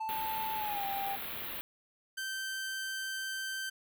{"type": "tone with pitch glide", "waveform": "triangle", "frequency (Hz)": [880, 793.1], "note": ["A5", "G5"], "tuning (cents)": [0, 20], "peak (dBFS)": -32, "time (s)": [0, 1.16], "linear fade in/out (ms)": 10, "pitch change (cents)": -180, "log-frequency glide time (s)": [0.53, 0.85]}
{"type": "band-stop noise", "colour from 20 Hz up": "white", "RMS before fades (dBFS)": -40, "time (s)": [0.09, 1.61], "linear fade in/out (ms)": 0, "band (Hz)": [3800, 12000], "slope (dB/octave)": 48}
{"type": "tone", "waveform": "sawtooth", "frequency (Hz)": 1554, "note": "G6", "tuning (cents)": -16, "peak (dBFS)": -32, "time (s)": [2.17, 3.7], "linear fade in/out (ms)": 10}
{"effects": []}